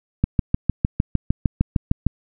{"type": "click train", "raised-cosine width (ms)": 5, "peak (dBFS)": -4, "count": 13, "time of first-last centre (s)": [0.24, 2.066], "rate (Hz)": 6.57, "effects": []}